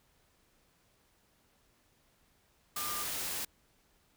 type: tone in noise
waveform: sine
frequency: 1201 Hz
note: D6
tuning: 38 cents sharp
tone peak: -40 dBFS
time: 2.76-3.03 s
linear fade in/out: 5 ms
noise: white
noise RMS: -37 dBFS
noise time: 2.76-3.45 s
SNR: -6 dB
effects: pink hiss -70 dBFS RMS until 4.16 s